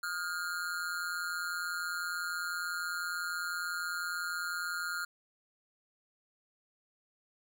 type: tone with amplitude modulation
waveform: square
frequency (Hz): 1418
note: F6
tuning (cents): +26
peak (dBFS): -31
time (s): 0.03-5.05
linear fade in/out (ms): 5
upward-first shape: sine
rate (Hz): 170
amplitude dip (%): 85
effects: none